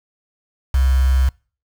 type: tone with quantisation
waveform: sine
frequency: 65.41 Hz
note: C2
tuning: in tune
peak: -12 dBFS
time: 0.74-1.29 s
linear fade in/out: 5 ms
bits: 5
effects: noise-tail reverb RT60 0.4 s tail -26 dB re dry